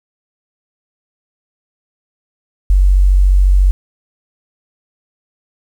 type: tone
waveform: sine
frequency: 47.06 Hz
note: F#1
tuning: 30 cents sharp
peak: -6 dBFS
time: 2.7-3.71 s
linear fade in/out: 0 ms
effects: 7-bit